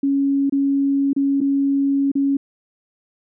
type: tone with dropouts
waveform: sine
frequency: 277.2 Hz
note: C#4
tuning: in tune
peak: -15 dBFS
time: 0.03-2.37 s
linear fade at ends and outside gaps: 5 ms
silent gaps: 0.497-0.523 / 1.132-1.163 / 1.406-1.412 / 2.117-2.153 s
effects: none